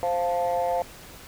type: chord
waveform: sine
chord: F major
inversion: second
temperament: equal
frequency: 523.3 / 698.5 / 880 Hz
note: C5 / F5 / A5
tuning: 0 / 0 / 0 cents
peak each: -25 / -24 / -29 dBFS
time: 0.03-0.82 s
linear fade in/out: 0 ms
effects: tanh soft clip ceiling -17 dBFS + pink hiss -45 dBFS RMS until 1.27 s